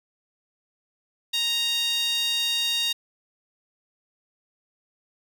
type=tone with high-pass filter; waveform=sawtooth; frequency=932.3 Hz; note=A#5; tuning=in tune; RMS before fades=-25 dBFS; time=1.33-2.93 s; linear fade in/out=10 ms; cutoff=3400 Hz; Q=7.6; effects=none